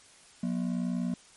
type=ring-modulated tone; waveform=triangle; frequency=210.8 Hz; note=G#3; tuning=26 cents sharp; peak=-23 dBFS; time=0.43-1.14 s; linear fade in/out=2 ms; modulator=30.2 Hz; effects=white hiss -56 dBFS RMS until 1.36 s + MP3 48 kbps